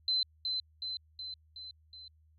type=tone with echo; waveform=sine; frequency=4059 Hz; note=B7; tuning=47 cents sharp; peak=-27 dBFS; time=0.08-0.23 s; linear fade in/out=2 ms; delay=370 ms; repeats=5; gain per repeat=-4 dB; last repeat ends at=2.08 s; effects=added 78 Hz sine -62 dBFS peak until 2.38 s